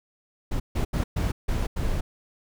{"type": "noise bursts at uneven times", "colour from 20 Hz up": "brown", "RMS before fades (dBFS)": -25, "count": 6, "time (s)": [[0.51, 0.6], [0.75, 0.85], [0.93, 1.04], [1.16, 1.32], [1.48, 1.67], [1.76, 2.01]], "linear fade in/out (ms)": 10, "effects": []}